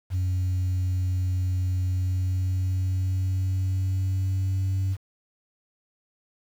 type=tone with pitch glide; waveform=sine; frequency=92 to 95.74 Hz; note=F#2 to G2; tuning=-9 to -40 cents; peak=-20 dBFS; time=0.1-4.97 s; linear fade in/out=50 ms; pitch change=+69 cents; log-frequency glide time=1.83-4.82 s; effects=tanh soft clip ceiling -21 dBFS + 8-bit